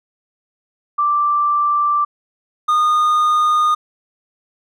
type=tone pair in turn; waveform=sine / triangle; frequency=1174.7 / 1225.8 Hz; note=D6 / D#6; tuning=0 / -26 cents; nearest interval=minor second; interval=74 cents; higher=second; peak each=-13 / -10 dBFS; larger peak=second; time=0.98-2.05 / 2.68-3.75 s; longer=neither; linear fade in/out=10 ms; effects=none